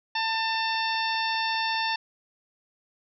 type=harmonic tone; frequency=895 Hz; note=A5; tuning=29 cents sharp; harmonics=1 / 2 / 3 / 4 / 5 / 6; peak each=-28 / -31 / -33 / -34 / -35 / -36 dBFS; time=0.15-1.96 s; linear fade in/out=5 ms; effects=none